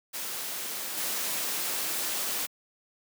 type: noise with level steps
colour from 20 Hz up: white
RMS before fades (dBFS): -35 / -31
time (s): 0.13-2.47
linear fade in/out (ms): 20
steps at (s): 0.97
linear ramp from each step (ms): 10
effects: high-pass 200 Hz 12 dB/octave